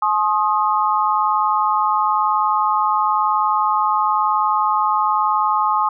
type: tone cluster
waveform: sine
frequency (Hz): 854 / 1066 / 1247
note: G#5 / C6 / D#6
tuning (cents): +48 / +32 / +3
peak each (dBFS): -19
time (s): 0.02-5.89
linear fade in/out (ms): 5
effects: none